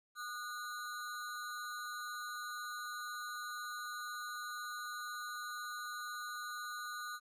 square ring-modulated tone, 1343 Hz, E6, 32 cents sharp, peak -39 dBFS, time 0.15-7.2 s, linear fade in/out 50 ms, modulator 121 Hz, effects resampled to 32000 Hz + 13-bit

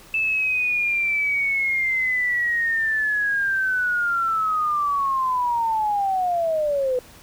sine linear sweep, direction down, 2637 to 493.9 Hz, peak -19 dBFS, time 0.14-6.99 s, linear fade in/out 2 ms, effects pink hiss -47 dBFS RMS until 7.22 s

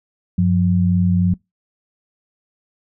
sine tone pair together, 95.02 / 178.4 Hz, F#2 / F3, +47 / +37 cents, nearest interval major seventh, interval 1090 cents, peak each -17 / -14 dBFS, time 0.38-1.34 s, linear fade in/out 5 ms, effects noise-tail reverb RT60 0.2 s tail -25 dB re dry

